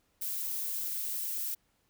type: noise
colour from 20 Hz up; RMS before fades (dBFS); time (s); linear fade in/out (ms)
violet; -35; 0.21-1.55; 10
effects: pink hiss -73 dBFS RMS until 1.89 s